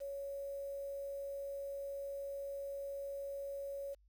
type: tone with quantisation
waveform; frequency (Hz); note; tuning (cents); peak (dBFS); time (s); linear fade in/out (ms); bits
sine; 557; C#5; +8; -40; 0-3.95; 20; 10
effects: added 50 Hz sine -65 dBFS peak until 4.08 s